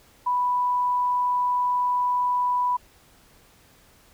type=tone; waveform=sine; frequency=987.8 Hz; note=B5; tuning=in tune; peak=-20 dBFS; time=0.26-2.77 s; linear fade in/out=10 ms; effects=pink hiss -56 dBFS RMS until 4.13 s